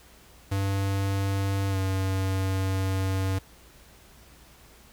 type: tone with pitch glide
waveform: square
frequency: 98 to 95.43 Hz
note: G2 to G2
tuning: 0 to -46 cents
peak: -25 dBFS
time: 0.51-3.39 s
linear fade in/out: 10 ms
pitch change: -46 cents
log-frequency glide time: 1.69-1.77 s
effects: added 60 Hz sine -56 dBFS peak until 4.92 s + pink hiss -54 dBFS RMS until 4.92 s